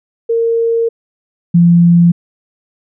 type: tone pair in turn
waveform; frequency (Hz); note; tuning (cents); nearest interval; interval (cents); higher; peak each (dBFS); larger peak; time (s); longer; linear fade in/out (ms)
sine; 460 / 171.81; A#4 / F3; -23 / -28; octave + perfect fourth; 1705; first; -10 / -4; second; 0.29-0.89 / 1.54-2.12; first; 10
effects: none